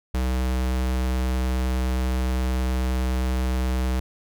square tone, 63.6 Hz, C2, 48 cents flat, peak -22 dBFS, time 0.14-4 s, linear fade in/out 5 ms, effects none

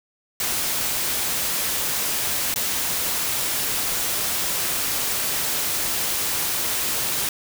white noise with dropouts, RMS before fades -24 dBFS, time 0.4-7.29 s, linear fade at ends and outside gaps 2 ms, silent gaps 2.541-2.559 s, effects none

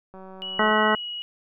click train, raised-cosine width 1 ms, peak -30 dBFS, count 110, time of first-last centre 0.14-0.717 s, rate 189 Hz
sine tone with pitch glide, 2927 to 2908 Hz, F#7 to F#7, -19 to -31 cents, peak -30 dBFS, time 0.42-1.22 s, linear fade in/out 0 ms, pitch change -12 cents, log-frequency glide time 0.87-1.08 s
harmonic tone, 214.6 Hz, A3, 43 cents flat, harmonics 1 / 2 / 3 / 4 / 5 / 6 / 7 / 9, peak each -26 / -26 / -26 / -26 / -26 / -26 / -26 / -26 dBFS, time 0.59-0.95 s, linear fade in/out 2 ms
effects none

